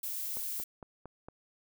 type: noise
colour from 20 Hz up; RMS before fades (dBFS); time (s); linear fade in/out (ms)
violet; -37; 0.03-0.64; 5
type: click train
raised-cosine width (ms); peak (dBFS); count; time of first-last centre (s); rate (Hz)
1; -31; 5; 0.37-1.285; 4.37
effects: none